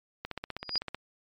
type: click train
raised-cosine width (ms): 0.3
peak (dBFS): -19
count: 12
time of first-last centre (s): 0.25-0.946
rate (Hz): 15.8
type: tone with exponential growth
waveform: sine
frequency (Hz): 4885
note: D#8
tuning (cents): -33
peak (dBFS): -23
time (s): 0.59-0.78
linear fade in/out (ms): 2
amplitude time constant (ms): 41
effects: MP3 96 kbps